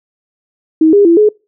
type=tone with pitch steps; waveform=sine; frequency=317.2 / 406.1 / 336.7 / 423 Hz; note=D#4 / G#4 / E4 / G#4; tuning=+33 / -39 / +37 / +32 cents; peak=-4 dBFS; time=0.81-1.29 s; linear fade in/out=5 ms; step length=120 ms; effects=noise-tail reverb RT60 0.3 s tail -26 dB re dry